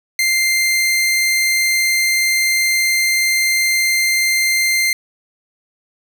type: tone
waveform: sawtooth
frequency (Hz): 2093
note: C7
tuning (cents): 0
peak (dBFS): -10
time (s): 0.19-4.93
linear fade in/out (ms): 2
effects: none